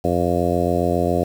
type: harmonic tone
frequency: 87.31 Hz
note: F2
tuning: in tune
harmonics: 1 / 2 / 3 / 4 / 5 / 6 / 7 / 8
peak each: -25 / -25 / -25 / -25 / -25 / -25 / -25 / -25 dBFS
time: 0.04-1.24 s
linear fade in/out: 5 ms
effects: 7-bit